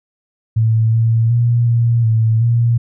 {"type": "tone with pitch steps", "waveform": "sine", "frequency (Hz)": [111.9, 113.8, 118.9, 117.3, 111.9, 117.6], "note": ["A2", "A#2", "A#2", "A#2", "A2", "A#2"], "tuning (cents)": [30, -41, 35, 11, 30, 16], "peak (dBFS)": -10, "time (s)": [0.56, 2.78], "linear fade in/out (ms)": 10, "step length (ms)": 370, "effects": []}